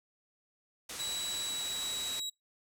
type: low-pass noise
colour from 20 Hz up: white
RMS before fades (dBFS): -43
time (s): 0.89-2.2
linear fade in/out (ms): 5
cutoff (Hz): 10000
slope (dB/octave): 24
type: tone with pitch glide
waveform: 30% pulse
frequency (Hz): 3912 to 3863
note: B7 to B7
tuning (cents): -17 to -39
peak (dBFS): -32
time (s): 0.99-2.3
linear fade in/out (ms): 10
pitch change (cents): -22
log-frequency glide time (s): 1.37-2.09
effects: noise-tail reverb RT60 0.2 s tail -26 dB re dry